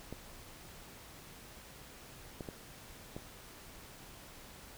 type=clicks; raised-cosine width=2 ms; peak=-28 dBFS; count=4; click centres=0.126 / 2.408 / 2.488 / 3.165 s; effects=pink hiss -53 dBFS RMS until 4.77 s